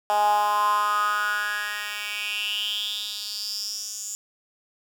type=tone with high-pass filter sweep; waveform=10% pulse; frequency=207.7 Hz; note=G#3; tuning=in tune; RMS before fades=-26 dBFS; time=0.1-4.15 s; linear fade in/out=0 ms; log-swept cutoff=750 to 7000 Hz; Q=6.8; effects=none